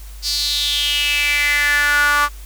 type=tone with high-pass filter sweep; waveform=sawtooth; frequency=291 Hz; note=D4; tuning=16 cents flat; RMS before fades=-17 dBFS; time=0.22-2.29 s; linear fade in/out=50 ms; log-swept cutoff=4800 to 1200 Hz; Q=6; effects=added 50 Hz sine -32 dBFS peak until 2.45 s + white hiss -44 dBFS RMS until 2.45 s